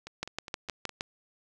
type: two click trains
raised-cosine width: 0.2 ms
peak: -24 / -15 dBFS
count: 5 / 6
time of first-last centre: 0.07-0.893 / 0.23-1.009 s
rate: 4.86 / 6.42 Hz
effects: none